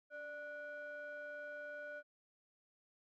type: ring-modulated tone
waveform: triangle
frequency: 438.6 Hz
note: A4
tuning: 6 cents flat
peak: -40 dBFS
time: 0.1-2.03 s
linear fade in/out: 50 ms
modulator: 1030 Hz
effects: none